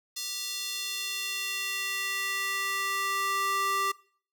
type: tone with high-pass filter sweep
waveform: square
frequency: 392 Hz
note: G4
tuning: in tune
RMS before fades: -31 dBFS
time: 0.16-3.92 s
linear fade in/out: 10 ms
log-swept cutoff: 4600 to 1000 Hz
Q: 1.7
effects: noise-tail reverb RT60 0.5 s tail -22 dB re dry